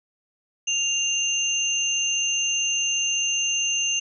sine tone pair together, 2794 / 6281 Hz, F7 / G8, 0 / +3 cents, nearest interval octave + major second, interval 1403 cents, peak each -23 / -25 dBFS, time 0.67-4 s, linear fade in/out 10 ms, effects none

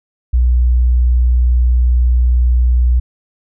sine tone, 61.1 Hz, B1, 18 cents flat, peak -8 dBFS, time 0.33-3 s, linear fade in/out 10 ms, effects none

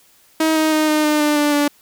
sawtooth tone with pitch steps, 317.5 / 313.5 / 309.5 / 305.6 / 301.8 / 298 / 294.2 / 290.5 Hz, D#4 / D#4 / D#4 / D#4 / D4 / D4 / D4 / D4, +35 / +13 / -9 / -31 / +47 / +25 / +3 / -19 cents, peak -10 dBFS, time 0.4-1.68 s, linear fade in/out 5 ms, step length 160 ms, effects white hiss -53 dBFS RMS until 1.81 s

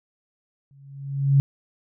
sine tone with exponential growth, 138.59 Hz, C#3, in tune, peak -11 dBFS, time 0.71-1.4 s, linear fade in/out 0 ms, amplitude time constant 150 ms, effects none

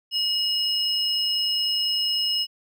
triangle tone pair together, 2901 / 5169 Hz, F#7 / E8, -35 / -35 cents, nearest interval minor seventh, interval 1000 cents, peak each -23 dBFS, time 0.11-2.47 s, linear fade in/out 50 ms, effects none

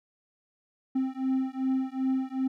triangle beating tone pair, 261.6 / 264.2 Hz, C4 / C4, 0 / +17 cents, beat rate 2.6 Hz, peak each -27 dBFS, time 0.95-2.48 s, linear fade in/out 10 ms, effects none

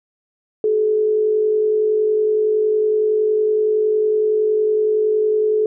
sine tone pair together, 379 / 429.8 Hz, F#4 / A4, +42 / -41 cents, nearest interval major second, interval 217 cents, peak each -26 / -14 dBFS, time 0.64-5.66 s, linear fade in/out 2 ms, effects none

